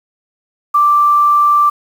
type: tone with quantisation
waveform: sine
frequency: 1174.7 Hz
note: D6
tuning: in tune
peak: -7 dBFS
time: 0.74-1.7 s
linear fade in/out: 10 ms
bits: 6
effects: none